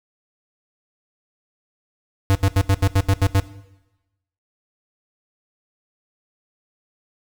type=tone bursts; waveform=square; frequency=97.6 Hz; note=G2; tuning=7 cents flat; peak=-14 dBFS; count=9; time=2.3-3.399 s; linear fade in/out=0 ms; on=51 ms; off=80 ms; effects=noise-tail reverb RT60 1.0 s tail -17 dB re dry